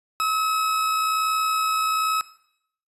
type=tone with amplitude modulation; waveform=40% pulse; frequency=1286 Hz; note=E6; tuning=43 cents flat; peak=-19 dBFS; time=0.2-2.21 s; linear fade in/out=0 ms; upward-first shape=sine; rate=61.1 Hz; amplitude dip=25%; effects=noise-tail reverb RT60 0.7 s tail -17 dB re dry + resampled to 32000 Hz